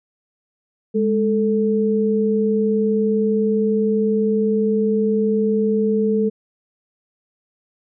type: tone pair together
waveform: sine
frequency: 207.7 / 440.1 Hz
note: G#3 / A4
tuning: 0 / 0 cents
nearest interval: octave + minor second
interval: 1300 cents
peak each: -18 dBFS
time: 0.94-6.3 s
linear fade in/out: 20 ms
effects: none